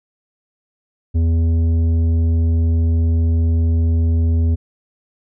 sine tone with tanh clipping, 82.41 Hz, E2, in tune, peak -14 dBFS, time 1.14-4.56 s, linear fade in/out 20 ms, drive 9 dB, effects none

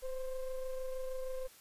triangle ring-modulated tone, 265.2 Hz, C4, 23 cents sharp, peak -31 dBFS, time 0.02-1.48 s, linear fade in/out 20 ms, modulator 252 Hz, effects white hiss -59 dBFS RMS until 1.6 s + resampled to 32000 Hz

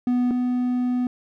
triangle tone pair in turn, 246.9 / 248.3 Hz, B3 / B3, 0 / +9 cents, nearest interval unison, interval 9 cents, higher second, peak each -16 / -18 dBFS, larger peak first, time 0.07-0.31 / 0.31-1.07 s, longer second, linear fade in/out 2 ms, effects none

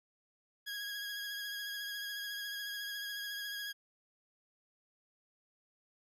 20% pulse tone with vibrato, 1649 Hz, G#6, 13 cents flat, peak -34 dBFS, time 0.66-3.73 s, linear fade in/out 20 ms, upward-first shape sine, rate 14 Hz, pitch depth 24 cents each way, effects none

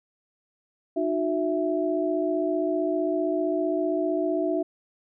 sine tone cluster, 307.1 / 362.5 / 660 Hz, D#4 / F#4 / E5, -23 / -35 / +2 cents, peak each -27 dBFS, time 0.96-4.63 s, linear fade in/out 10 ms, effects none

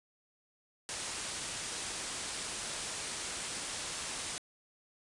white low-pass noise, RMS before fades -40 dBFS, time 0.89-4.38 s, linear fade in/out 0 ms, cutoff 10000 Hz, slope 96 dB/octave, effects resampled to 24000 Hz

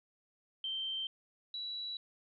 sine tone pair in turn, 3128 / 3924 Hz, G7 / B7, -4 / -12 cents, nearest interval major third, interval 392 cents, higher second, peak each -35 / -38 dBFS, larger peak first, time 0.64-1.07 / 1.54-1.97 s, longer neither, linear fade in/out 2 ms, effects none

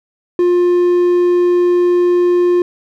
triangle tone, 353.6 Hz, F4, 22 cents sharp, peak -7 dBFS, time 0.39-2.62 s, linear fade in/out 2 ms, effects none

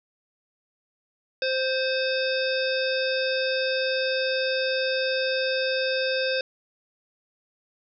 harmonic tone with a mistuned harmonic, 523.3 Hz, C5, in tune, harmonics 1 / 3 / 5 / 7 / 9 / 10, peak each -25 / -30 / -32 / -33 / -35 / -35 dBFS, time 1.42-6.41 s, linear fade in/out 2 ms, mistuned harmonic 5, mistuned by -25 cents, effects none

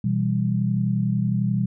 sine chord, E minor, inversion second, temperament equal, 123.47 / 164.81 / 196 Hz, B2 / E3 / G3, 0 / 0 / 0 cents, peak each -23 / -26 / -23 dBFS, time 0.04-1.66 s, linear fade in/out 5 ms, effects none

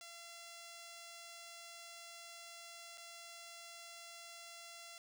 5% pulse tone with dropouts, 682 Hz, F5, 41 cents flat, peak -40 dBFS, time 0.01-4.98 s, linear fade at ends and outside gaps 1 ms, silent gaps 2.975-2.98 s, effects none

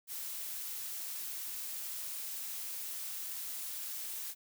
blue noise, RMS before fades -41 dBFS, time 0.07-4.35 s, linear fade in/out 50 ms, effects none

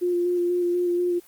sine tone with vibrato, 352.5 Hz, F4, 16 cents sharp, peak -20 dBFS, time 0.01-1.2 s, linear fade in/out 20 ms, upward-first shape square, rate 4.1 Hz, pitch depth 14 cents each way, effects white hiss -53 dBFS RMS until 1.27 s + Opus 24 kbps

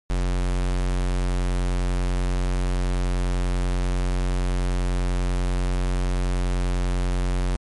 square tone, 45.15 Hz, F#1, 42 cents flat, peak -21 dBFS, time 0.1-7.56 s, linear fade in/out 0 ms, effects MP3 48 kbps

